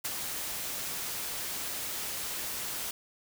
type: noise with ADSR envelope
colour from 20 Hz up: white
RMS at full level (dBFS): -32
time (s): 0.04-2.91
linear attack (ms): 14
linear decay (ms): 30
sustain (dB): -4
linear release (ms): 3
effects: none